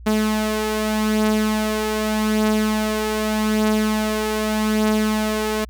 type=beating tone pair; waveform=sawtooth; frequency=214.7 / 215.53 Hz; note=A3 / A3; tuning=-42 / -36 cents; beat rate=0.83 Hz; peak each=-21 / -15 dBFS; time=0.06-5.65 s; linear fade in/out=10 ms; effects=added 59 Hz sine -36 dBFS peak until 5.69 s